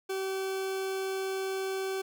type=tone; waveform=40% pulse; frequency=383.6 Hz; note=G4; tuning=37 cents flat; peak=-30 dBFS; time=0.09-2.02 s; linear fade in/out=10 ms; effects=none